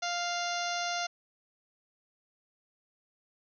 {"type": "harmonic tone", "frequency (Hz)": 698.5, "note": "F5", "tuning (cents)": 0, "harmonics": [1, 2, 3, 4, 5, 6, 7, 8, 9], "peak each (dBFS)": [-34, -37, -41, -42, -42, -42, -44, -42, -43], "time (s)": [0.02, 1.07], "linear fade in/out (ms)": 10, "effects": []}